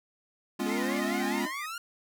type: chord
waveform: square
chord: C# dominant seventh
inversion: second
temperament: equal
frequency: 207.7 / 246.9 / 277.2 / 349.2 Hz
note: G#3 / B3 / C#4 / E#4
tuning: 0 / 0 / 0 / 0 cents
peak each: -35 dBFS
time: 0.59-1.46 s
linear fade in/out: 10 ms
type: exponential sweep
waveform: sawtooth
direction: up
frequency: 415.3 to 1429 Hz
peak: -32 dBFS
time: 0.66-1.78 s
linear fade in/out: 2 ms
type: tone with vibrato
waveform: sine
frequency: 1975.5 Hz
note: B6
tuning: in tune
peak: -37 dBFS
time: 0.69-1.66 s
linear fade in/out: 5 ms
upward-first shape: sine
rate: 4.8 Hz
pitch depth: 150 cents each way
type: tone with exponential decay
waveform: 25% pulse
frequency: 311.1 Hz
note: D#4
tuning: in tune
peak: -31 dBFS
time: 1.46-1.54 s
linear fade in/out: 5 ms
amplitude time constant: 17 ms
effects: none